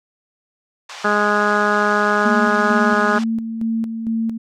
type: band-pass noise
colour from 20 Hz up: pink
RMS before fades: -35 dBFS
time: 0.89-3.24 s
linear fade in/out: 5 ms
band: 720 to 6600 Hz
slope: 24 dB/octave
type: harmonic tone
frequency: 207.7 Hz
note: G#3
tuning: in tune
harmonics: 1 / 2 / 3 / 4 / 5 / 6 / 7 / 8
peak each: -23 / -22 / -23 / -24 / -25 / -20 / -21 / -24 dBFS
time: 1.04-3.19 s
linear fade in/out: 10 ms
type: tone with tremolo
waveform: sine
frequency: 225.8 Hz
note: A3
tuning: 45 cents sharp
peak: -17 dBFS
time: 2.25-4.38 s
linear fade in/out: 10 ms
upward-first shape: square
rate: 2.2 Hz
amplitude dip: 50%
effects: none